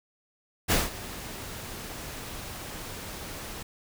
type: noise with ADSR envelope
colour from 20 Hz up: pink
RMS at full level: -22 dBFS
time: 0.68-3.63 s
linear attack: 33 ms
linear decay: 180 ms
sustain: -17 dB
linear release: 7 ms
effects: none